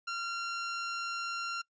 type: tone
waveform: sawtooth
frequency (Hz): 1378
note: F6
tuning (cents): -24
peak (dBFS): -30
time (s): 0.07-1.62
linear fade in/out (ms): 10
effects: noise-tail reverb RT60 0.1 s tail -23 dB re dry + resampled to 16000 Hz